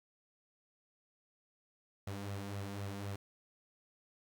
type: tone with flanger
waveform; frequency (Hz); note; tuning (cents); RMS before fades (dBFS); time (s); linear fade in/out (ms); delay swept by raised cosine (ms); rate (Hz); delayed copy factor
sawtooth; 100; G2; +35; -42; 2.07-3.16; 5; 1.5 to 4.4; 3.9; +0.55
effects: 11-bit